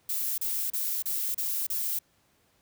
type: noise bursts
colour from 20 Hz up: violet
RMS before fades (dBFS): -30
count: 6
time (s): 0.09-1.99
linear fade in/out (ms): 5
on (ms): 290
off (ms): 32
effects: pink hiss -67 dBFS RMS until 2.61 s + high-pass 60 Hz 12 dB/octave